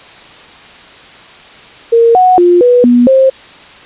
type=tone with pitch steps; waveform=sine; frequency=463.1 / 737 / 352.1 / 490.1 / 243 / 530 Hz; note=A#4 / F#5 / F4 / B4 / B3 / C5; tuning=-11 / -7 / +14 / -13 / -28 / +22 cents; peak=-3 dBFS; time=1.92-3.3 s; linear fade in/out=10 ms; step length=230 ms; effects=white hiss -35 dBFS RMS until 3.85 s + resampled to 8000 Hz